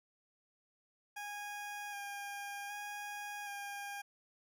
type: tone with vibrato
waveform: 20% pulse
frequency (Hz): 815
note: G#5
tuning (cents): -33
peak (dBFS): -37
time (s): 1.16-4.02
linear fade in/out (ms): 10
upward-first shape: square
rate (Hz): 0.65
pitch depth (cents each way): 17
effects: none